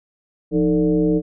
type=tone with frequency modulation; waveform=sine; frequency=309.7 Hz; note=D#4; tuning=8 cents flat; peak=-14 dBFS; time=0.51-1.22 s; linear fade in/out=50 ms; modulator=137 Hz; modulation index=1.2; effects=none